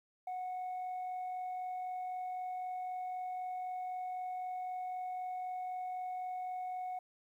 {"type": "tone with amplitude modulation", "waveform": "sine", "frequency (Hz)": 735, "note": "F#5", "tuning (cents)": -12, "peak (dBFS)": -34, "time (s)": [0.27, 6.99], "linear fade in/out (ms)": 5, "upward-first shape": "sine", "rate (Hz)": 43.9, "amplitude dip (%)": 25, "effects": ["tanh soft clip ceiling -36 dBFS", "12-bit"]}